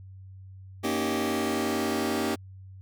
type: chord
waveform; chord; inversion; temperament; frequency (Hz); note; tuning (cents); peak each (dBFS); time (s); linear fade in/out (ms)
sawtooth; Eb dominant seventh; second; just; 233.3 / 280 / 311.1 / 388.9; Bb3 / Db4 / Eb4 / G4; +2 / +18 / 0 / -14; -27 / -28 / -28 / -27; 0.83-2.36; 20
effects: added 95 Hz sine -43 dBFS peak until 2.81 s